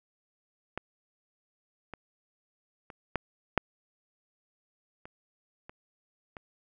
clicks, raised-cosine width 0.5 ms, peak -18 / -25 / -29 / -13 / -7 / -30 / -29 / -27 dBFS, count 8, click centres 0.776 / 1.937 / 2.902 / 3.157 / 3.577 / 5.055 / 5.695 / 6.368 s, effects none

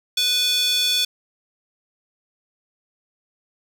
square tone with high-pass filter, 493.9 Hz, B4, in tune, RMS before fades -20 dBFS, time 0.17-1.05 s, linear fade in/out 5 ms, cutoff 3600 Hz, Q 4.1, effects none

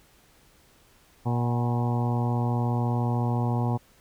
harmonic tone with a mistuned harmonic, 119.7 Hz, A#2, 46 cents sharp, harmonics 1 / 2 / 3 / 4 / 5 / 6 / 7 / 8 / 9, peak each -24 / -30 / -37 / -38 / -41 / -36 / -36 / -38 / -44 dBFS, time 1.25-3.78 s, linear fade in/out 20 ms, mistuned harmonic 6, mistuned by +61 cents, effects pink hiss -59 dBFS RMS until 4 s

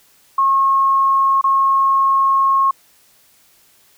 sine tone with dropouts, 1085 Hz, C#6, 37 cents flat, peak -11 dBFS, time 0.38-2.71 s, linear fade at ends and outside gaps 5 ms, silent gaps 1.413-1.44 s, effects white hiss -53 dBFS RMS until 3.97 s

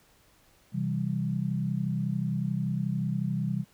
sine chord, C major, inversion none, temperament equal, 130.81 / 164.81 / 196 Hz, C3 / E3 / G3, 0 / 0 / 0 cents, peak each -31 dBFS, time 0.72-3.65 s, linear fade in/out 50 ms, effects pink hiss -62 dBFS RMS until 3.73 s

